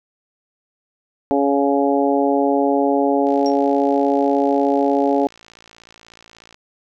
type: harmonic tone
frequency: 140 Hz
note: C#3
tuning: 18 cents sharp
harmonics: 2 / 3 / 4 / 5 / 6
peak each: -18 / -20 / -21 / -22 / -23 dBFS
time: 1.31-5.27 s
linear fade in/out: 0 ms
type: click train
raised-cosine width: 0.2 ms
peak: -26 dBFS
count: 186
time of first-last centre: 3.27-6.544 s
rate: 56.5 Hz
type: tone with exponential decay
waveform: sine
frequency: 5560 Hz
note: F8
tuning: 9 cents flat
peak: -24 dBFS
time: 3.46-3.57 s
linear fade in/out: 0 ms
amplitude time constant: 23 ms
effects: none